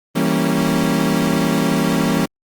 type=chord; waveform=35% pulse; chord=E diminished seventh; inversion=none; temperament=equal; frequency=164.81 / 196 / 233.1 / 277.2 Hz; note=E3 / G3 / Bb3 / Db4; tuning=0 / 0 / 0 / 0 cents; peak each=-19 dBFS; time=0.15-2.26 s; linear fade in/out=10 ms; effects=Opus 24 kbps